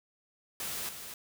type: noise with echo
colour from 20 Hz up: white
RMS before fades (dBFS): -37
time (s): 0.6-0.89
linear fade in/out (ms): 2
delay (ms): 250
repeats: 1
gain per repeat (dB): -7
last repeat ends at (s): 1.14
effects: none